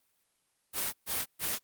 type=noise bursts; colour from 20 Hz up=white; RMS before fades=-32 dBFS; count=3; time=0.73-1.59 s; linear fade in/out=50 ms; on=200 ms; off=130 ms; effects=white hiss -74 dBFS RMS until 1.63 s + Opus 32 kbps